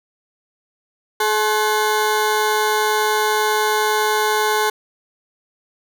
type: ring-modulated tone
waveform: 25% pulse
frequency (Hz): 642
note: E5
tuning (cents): -46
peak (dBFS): -9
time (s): 1.2-4.7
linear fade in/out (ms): 5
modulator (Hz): 215
effects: none